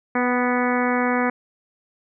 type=harmonic tone with a mistuned harmonic; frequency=246.9 Hz; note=B3; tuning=in tune; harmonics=1 / 2 / 3 / 4 / 5 / 6 / 7 / 8 / 9; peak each=-22 / -25 / -27 / -28 / -29 / -30 / -30 / -31 / -32 dBFS; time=0.15-1.3 s; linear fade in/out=5 ms; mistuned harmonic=3; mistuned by=+16 cents; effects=none